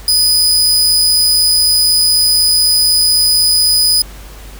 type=tone with amplitude modulation; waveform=sawtooth; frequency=4978 Hz; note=D#8; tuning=in tune; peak=-4 dBFS; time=0.08-4.02 s; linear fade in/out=2 ms; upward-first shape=sine; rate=166 Hz; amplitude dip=35%; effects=added 50 Hz sine -31 dBFS peak until 4.59 s + pink hiss -37 dBFS RMS until 4.59 s